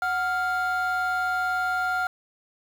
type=tone pair together; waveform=triangle; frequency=738.7 / 1396.9 Hz; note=F#5 / F6; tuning=-3 / 0 cents; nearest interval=major seventh; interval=1103 cents; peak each=-24 / -22 dBFS; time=0.02-2.07 s; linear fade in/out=2 ms; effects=tanh soft clip ceiling -18 dBFS + 8-bit